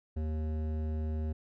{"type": "tone with hard clipping", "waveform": "triangle", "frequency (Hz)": 77.78, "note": "D#2", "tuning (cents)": 0, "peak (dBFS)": -33, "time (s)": [0.16, 1.33], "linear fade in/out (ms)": 10, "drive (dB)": 17, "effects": []}